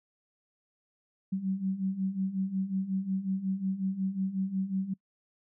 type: beating tone pair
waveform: sine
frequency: 187.6 / 193.1 Hz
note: F#3 / G3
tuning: +24 / -26 cents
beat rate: 5.5 Hz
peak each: -34 / -30 dBFS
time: 1.32-4.94 s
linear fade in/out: 10 ms
effects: noise-tail reverb RT60 0.1 s tail -25 dB re dry